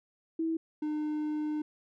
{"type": "tone pair in turn", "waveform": ["sine", "triangle"], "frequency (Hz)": [325, 303.1], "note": ["E4", "D#4"], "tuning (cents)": [-24, -45], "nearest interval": "minor second", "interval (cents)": 121, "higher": "first", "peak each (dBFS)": -28, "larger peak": "neither", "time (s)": [[0.39, 0.57], [0.82, 1.62]], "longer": "second", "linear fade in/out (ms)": 5, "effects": []}